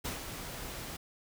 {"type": "noise with ADSR envelope", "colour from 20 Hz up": "pink", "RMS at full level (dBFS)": -36, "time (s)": [0.04, 0.97], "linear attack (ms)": 16, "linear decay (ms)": 130, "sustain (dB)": -6, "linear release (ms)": 11, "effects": []}